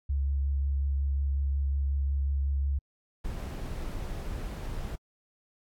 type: tone with vibrato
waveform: sine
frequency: 69.3 Hz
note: C#2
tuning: in tune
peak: -25 dBFS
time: 0.09-2.79 s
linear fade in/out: 10 ms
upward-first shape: triangle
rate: 5.5 Hz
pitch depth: 20 cents each way
type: noise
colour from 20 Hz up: brown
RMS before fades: -35 dBFS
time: 3.24-4.96 s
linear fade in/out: 10 ms
effects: AAC 64 kbps